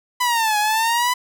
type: exponential two-way sweep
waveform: sawtooth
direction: down then up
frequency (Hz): 1004 to 832 to 1004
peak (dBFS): -13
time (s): 0.2-1.14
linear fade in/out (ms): 10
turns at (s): 0.58
effects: none